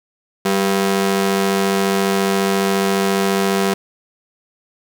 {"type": "ring-modulated tone", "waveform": "sawtooth", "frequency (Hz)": 293.7, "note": "D4", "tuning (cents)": 0, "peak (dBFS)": -8, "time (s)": [0.45, 3.74], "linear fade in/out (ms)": 5, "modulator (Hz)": 99.6, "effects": ["8-bit"]}